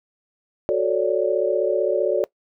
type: chord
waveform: sine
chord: D major seventh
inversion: first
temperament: equal with one note detuned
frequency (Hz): 370 / 440 / 551.8 / 587.3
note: F#4 / A4 / C#5 / D5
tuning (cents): 0 / 0 / -8 / 0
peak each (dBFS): -23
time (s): 0.69-2.24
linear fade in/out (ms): 0
effects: noise-tail reverb RT60 0.1 s tail -21 dB re dry